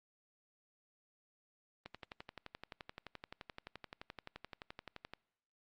click train, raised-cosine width 0.3 ms, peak -30 dBFS, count 39, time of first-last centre 1.86-5.136 s, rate 11.6 Hz, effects noise-tail reverb RT60 1.0 s tail -26 dB re dry + Opus 32 kbps

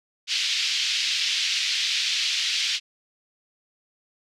pink band-pass noise, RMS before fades -25 dBFS, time 0.27-2.8 s, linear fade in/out 50 ms, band 2600 to 5200 Hz, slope 24 dB/octave, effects none

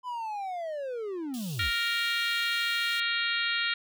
triangle linear sweep, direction down, 1016 to 36 Hz, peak -30 dBFS, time 0.03-1.72 s, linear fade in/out 50 ms
pink high-pass noise, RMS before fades -44 dBFS, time 1.34-3 s, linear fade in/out 0 ms, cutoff 2700 Hz, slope 96 dB/octave
harmonic tone, 466.2 Hz, A#4, in tune, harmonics 3 / 4 / 5 / 6 / 7 / 8 / 9, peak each -32 / -33 / -34 / -35 / -35 / -36 / -37 dBFS, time 1.59-3.74 s, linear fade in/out 5 ms
effects none

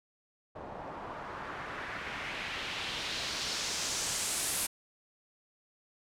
white noise with low-pass filter sweep, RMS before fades -37 dBFS, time 0.55-4.67 s, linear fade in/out 10 ms, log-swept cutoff 720 to 11000 Hz, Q 1.6, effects none

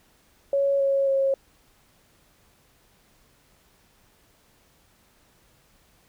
sine tone with pitch steps, 556 / 549.3 / 542.7 Hz, C#5 / C#5 / C#5, +5 / -16 / -37 cents, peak -19 dBFS, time 0.53-1.34 s, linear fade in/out 2 ms, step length 270 ms, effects pink hiss -61 dBFS RMS until 6.08 s

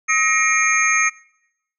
sine tone cluster, 1272 / 1882 / 2163 / 2390 / 6430 Hz, D#6 / A#6 / C#7 / D7 / G8, +38 / +16 / -43 / +30 / +43 cents, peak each -21 dBFS, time 0.08-1.1 s, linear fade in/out 20 ms, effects noise-tail reverb RT60 0.8 s tail -22 dB re dry

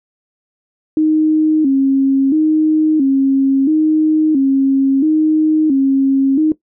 sine tone with vibrato, 290.2 Hz, D4, 21 cents flat, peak -9 dBFS, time 0.97-6.52 s, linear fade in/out 2 ms, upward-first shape square, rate 0.74 Hz, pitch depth 120 cents each way, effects noise-tail reverb RT60 0.1 s tail -17 dB re dry

